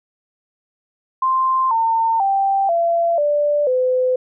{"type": "tone with pitch steps", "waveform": "sine", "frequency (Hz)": [1046.5, 905.8, 784, 678.6, 587.3, 508.4], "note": ["C6", "A#5", "G5", "F5", "D5", "C5"], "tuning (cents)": [0, -50, 0, -50, 0, -50], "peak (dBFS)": -14, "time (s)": [1.22, 4.16], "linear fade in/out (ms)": 5, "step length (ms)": 490, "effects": []}